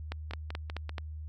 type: two click trains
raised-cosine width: 0.3 ms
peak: -23 / -20 dBFS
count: 4 / 5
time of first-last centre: 0.31-0.894 / 0.12-0.982 s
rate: 5.14 / 4.64 Hz
effects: added 77 Hz sine -38 dBFS peak until 1.28 s